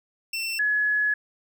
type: tone pair in turn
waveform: 25% pulse / sine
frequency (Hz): 2690 / 1694.6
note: E7 / G#6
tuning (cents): +34 / +34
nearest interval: minor sixth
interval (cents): 800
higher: first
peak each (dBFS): -23 / -20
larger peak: second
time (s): 0.33-0.59 / 0.59-1.14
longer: second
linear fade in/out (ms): 5
effects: 10-bit